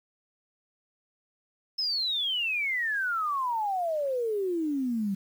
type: exponential sweep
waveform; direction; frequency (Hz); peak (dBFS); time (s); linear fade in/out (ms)
sine; down; 5260 to 190; -26; 1.78-5.15; 10
effects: 9-bit